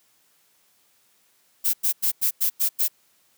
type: noise bursts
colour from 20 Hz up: violet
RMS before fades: -21 dBFS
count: 7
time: 1.64-2.883 s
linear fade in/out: 20 ms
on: 97 ms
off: 94 ms
effects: white hiss -63 dBFS RMS until 3.37 s + high-pass 100 Hz 12 dB/octave